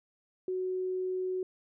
sine tone, 370.5 Hz, F#4, 2 cents sharp, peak -30 dBFS, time 0.48-1.43 s, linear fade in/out 2 ms, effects none

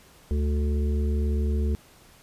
harmonic tone with a mistuned harmonic, 72.7 Hz, D2, 17 cents flat, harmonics 1 / 3 / 5 / 6, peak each -22 / -32 / -36 / -38 dBFS, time 0.31-1.75 s, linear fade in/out 0 ms, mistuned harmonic 6, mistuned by +22 cents, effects pink hiss -54 dBFS RMS until 2.22 s + resampled to 32000 Hz

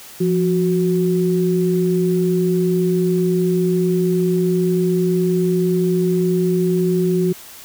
sine tone pair together, 173.77 / 368.2 Hz, F3 / F#4, -8 / -8 cents, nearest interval octave + minor second, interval 1300 cents, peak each -17 dBFS, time 0.2-7.33 s, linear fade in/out 10 ms, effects white hiss -39 dBFS RMS until 7.64 s

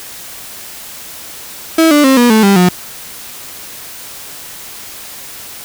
35% pulse tone with pitch steps, 324.2 / 293.9 / 266.4 / 241.5 / 218.9 / 198.42 / 179.86 Hz, E4 / D4 / C4 / B3 / A3 / G3 / F#3, -29 / +1 / +31 / -39 / -9 / +21 / -49 cents, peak -4 dBFS, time 1.78-2.69 s, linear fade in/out 5 ms, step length 130 ms, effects white hiss -30 dBFS RMS until 5.64 s

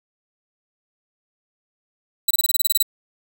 10% pulse tone bursts, 3965 Hz, B7, 6 cents sharp, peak -7 dBFS, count 11, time 2.28-2.827 s, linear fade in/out 5 ms, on 27 ms, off 25 ms, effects 8-bit

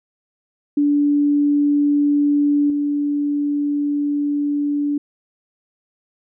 sine tone with level steps, 290 Hz, D4, 22 cents flat, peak -13 / -17 dBFS, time 0.77-4.98 s, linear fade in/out 5 ms, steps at 2.7 s, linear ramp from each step 2 ms, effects none

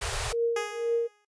pink band-stop noise, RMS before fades -31 dBFS, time 0.01-0.33 s, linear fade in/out 10 ms, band 130 to 390 Hz, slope 96 dB/octave
sine tone with tremolo, 466.2 Hz, A#4, in tune, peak -21 dBFS, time 0.32-1.08 s, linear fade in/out 20 ms, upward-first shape triangle, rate 2 Hz, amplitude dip 100%
10% pulse tone with exponential decay, 415.3 Hz, G#4, in tune, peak -20 dBFS, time 0.56-1.25 s, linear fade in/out 5 ms, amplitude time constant 150 ms
effects noise-tail reverb RT60 0.1 s tail -22 dB re dry + resampled to 22050 Hz

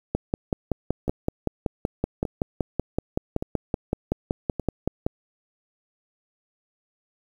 two click trains, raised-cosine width 2 ms, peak -14 / -9 dBFS, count 4 / 27, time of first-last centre 1.08-4.597 / 0.15-5.065 s, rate 0.853 / 5.29 Hz, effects 8-bit

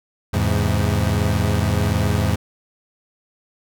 30% pulse chord, E augmented, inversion none, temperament equal, 82.41 / 103.83 / 130.81 Hz, E2 / G#2 / B#2, 0 / 0 / 0 cents, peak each -18 / -17 / -23 dBFS, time 0.33-2.36 s, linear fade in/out 10 ms, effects none

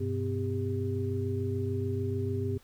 sine tone cluster, 98 / 124.8 / 253.3 / 396.9 Hz, G2 / B2 / B3 / G4, 0 / +19 / +44 / +22 cents, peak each -31 / -37 / -37 / -34 dBFS, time 0-2.58 s, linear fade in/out 10 ms, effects pink hiss -61 dBFS RMS until 2.63 s

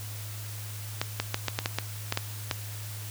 clicks, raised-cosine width 0.2 ms, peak -9 dBFS, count 10, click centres 1.015 / 1.2 / 1.344 / 1.483 / 1.589 / 1.659 / 1.786 / 2.124 / 2.174 / 2.512 s, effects added 105 Hz sine -37 dBFS peak until 3.1 s + white hiss -43 dBFS RMS until 3.1 s

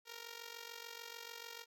5% pulse tone with amplitude modulation, 466.2 Hz, A#4, in tune, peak -33 dBFS, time 0.05-1.66 s, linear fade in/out 50 ms, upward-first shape sine, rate 46.8 Hz, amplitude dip 75%, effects none

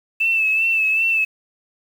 sine tone with vibrato, 2637 Hz, E7, in tune, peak -15 dBFS, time 0.2-1.25 s, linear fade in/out 10 ms, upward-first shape sine, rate 2.6 Hz, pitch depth 41 cents each way, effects 7-bit

